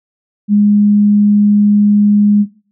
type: tone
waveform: sine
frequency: 206.5 Hz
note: G#3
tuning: 10 cents flat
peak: -6 dBFS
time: 0.48-2.46 s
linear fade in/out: 50 ms
effects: noise-tail reverb RT60 0.4 s tail -17 dB re dry